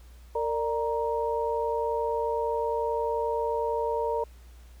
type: tone cluster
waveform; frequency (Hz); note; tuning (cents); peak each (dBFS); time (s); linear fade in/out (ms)
sine; 458.8 / 590 / 938; A#4 / D5 / A#5; -28 / +8 / +11; -28 / -32 / -30; 0.35-4.24; 5
effects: added 60 Hz sine -47 dBFS peak until 4.8 s + pink hiss -60 dBFS RMS until 4.8 s